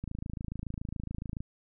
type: click train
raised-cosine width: 5 ms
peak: -24 dBFS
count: 38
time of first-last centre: 0.04-1.405 s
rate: 27.1 Hz
effects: none